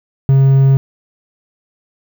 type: tone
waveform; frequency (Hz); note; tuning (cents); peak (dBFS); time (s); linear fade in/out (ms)
triangle; 135.5; C#3; -39; -4; 0.29-0.77; 0
effects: 7-bit